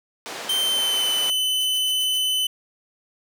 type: band-pass noise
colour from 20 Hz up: pink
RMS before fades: -34 dBFS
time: 0.26-1.3 s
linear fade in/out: 0 ms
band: 440 to 7500 Hz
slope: 12 dB/octave
type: tone with pitch glide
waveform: 45% pulse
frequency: 3113 to 3023 Hz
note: G7 to F#7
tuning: -13 to +36 cents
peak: -20 dBFS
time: 0.49-2.47 s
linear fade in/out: 5 ms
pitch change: -51 cents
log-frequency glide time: 0.61-1.12 s
type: noise bursts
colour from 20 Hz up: blue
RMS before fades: -40 dBFS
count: 5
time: 1.6-2.184 s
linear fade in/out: 10 ms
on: 56 ms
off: 76 ms
effects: none